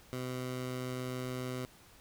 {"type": "tone", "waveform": "15% pulse", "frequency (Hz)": 127.1, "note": "C3", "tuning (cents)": -50, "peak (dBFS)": -30, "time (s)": [0.13, 1.65], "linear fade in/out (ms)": 0, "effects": ["pink hiss -59 dBFS RMS until 2 s"]}